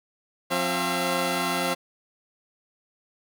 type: tone cluster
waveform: 10% pulse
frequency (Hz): 177.8 / 265.9 / 679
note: F3 / C4 / F5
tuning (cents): +31 / +28 / -49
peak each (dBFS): -20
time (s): 0.5-1.75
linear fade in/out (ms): 20
effects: none